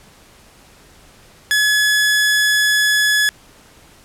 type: tone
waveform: sawtooth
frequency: 1700 Hz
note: G#6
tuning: 40 cents sharp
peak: -9 dBFS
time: 1.51-3.29 s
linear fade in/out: 0 ms
effects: pink hiss -47 dBFS RMS until 4.04 s + low-pass 12000 Hz 12 dB/octave